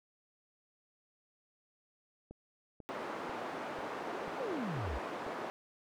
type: click train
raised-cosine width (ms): 2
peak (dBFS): -35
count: 7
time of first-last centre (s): 2.31-5.266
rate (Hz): 2.03
type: band-pass noise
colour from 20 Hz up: white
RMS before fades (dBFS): -41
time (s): 2.89-5.5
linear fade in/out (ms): 0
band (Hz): 270 to 940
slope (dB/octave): 12
type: exponential sweep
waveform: sine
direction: down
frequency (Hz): 586 to 56.5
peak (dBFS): -36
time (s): 4.39-4.99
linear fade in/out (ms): 20
effects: none